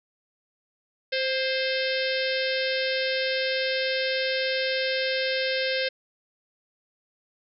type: harmonic tone with a mistuned harmonic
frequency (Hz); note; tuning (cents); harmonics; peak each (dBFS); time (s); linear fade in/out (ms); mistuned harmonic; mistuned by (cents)
523.3; C5; 0; 1 / 3 / 4 / 5 / 6 / 7 / 8 / 9 / 10; -27 / -32 / -33 / -34 / -35 / -35 / -36 / -37 / -37; 1.12-5.89; 10; 3; +30
effects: none